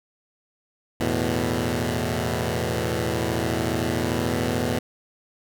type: chord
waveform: 10% pulse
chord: E suspended fourth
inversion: none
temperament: equal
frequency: 82.41 / 110 / 123.47 Hz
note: E2 / A2 / B2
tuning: 0 / 0 / 0 cents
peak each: -19 dBFS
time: 1-4.79 s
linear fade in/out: 5 ms
effects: none